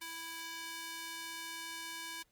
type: tone with high-pass filter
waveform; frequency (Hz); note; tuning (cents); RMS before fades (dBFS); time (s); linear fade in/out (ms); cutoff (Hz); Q
square; 329.6; E4; 0; -44; 0.01-2.23; 10; 1500; 0.63
effects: pink hiss -74 dBFS RMS until 2.31 s + Opus 24 kbps